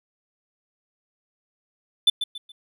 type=tone with echo; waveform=triangle; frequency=3520 Hz; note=A7; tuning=in tune; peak=-11 dBFS; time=2.07-2.1 s; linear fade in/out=5 ms; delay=140 ms; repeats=3; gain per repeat=-10 dB; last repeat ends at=2.52 s; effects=none